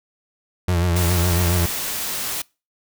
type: tone with vibrato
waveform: 35% pulse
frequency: 87.31 Hz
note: F2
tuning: in tune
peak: -15 dBFS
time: 0.68-1.66 s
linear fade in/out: 5 ms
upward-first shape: triangle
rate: 7.2 Hz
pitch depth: 77 cents each way
type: noise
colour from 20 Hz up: white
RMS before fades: -26 dBFS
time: 0.96-2.42 s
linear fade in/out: 5 ms
effects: noise-tail reverb RT60 0.3 s tail -25 dB re dry